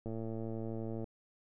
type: click train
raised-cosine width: 2 ms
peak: -28 dBFS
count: 111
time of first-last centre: 0.06-1.042 s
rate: 112 Hz
effects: none